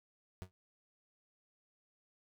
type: tone with exponential decay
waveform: 35% pulse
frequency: 92.5 Hz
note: F#2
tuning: in tune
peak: -37 dBFS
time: 0.42-0.51 s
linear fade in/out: 0 ms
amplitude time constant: 19 ms
effects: none